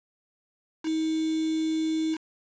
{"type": "tone with quantisation", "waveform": "sine", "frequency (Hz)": 317.6, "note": "D#4", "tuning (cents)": 36, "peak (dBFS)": -24, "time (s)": [0.83, 2.18], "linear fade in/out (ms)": 50, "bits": 6, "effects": ["resampled to 16000 Hz"]}